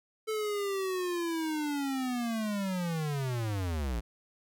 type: linear sweep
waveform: square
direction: down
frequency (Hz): 440 to 53.2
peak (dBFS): -31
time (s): 0.27-4.01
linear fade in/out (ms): 20
effects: none